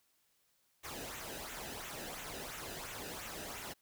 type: noise with flanger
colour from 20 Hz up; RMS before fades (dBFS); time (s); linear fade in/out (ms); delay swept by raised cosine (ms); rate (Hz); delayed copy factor
pink; -45; 0.83-3.74; 20; 0.2 to 0.93; 2.9; -0.6
effects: white hiss -75 dBFS RMS until 3.81 s